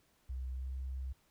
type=tone with pitch glide; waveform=sine; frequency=64 to 65.42 Hz; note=C2 to C2; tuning=-38 to 0 cents; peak=-37 dBFS; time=0.29-1.13 s; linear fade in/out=10 ms; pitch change=+38 cents; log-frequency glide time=0.5-0.68 s; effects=pink hiss -72 dBFS RMS until 1.3 s